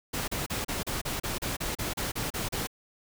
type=noise bursts; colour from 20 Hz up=pink; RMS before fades=-32 dBFS; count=14; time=0.13-2.672 s; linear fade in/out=10 ms; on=150 ms; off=34 ms; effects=none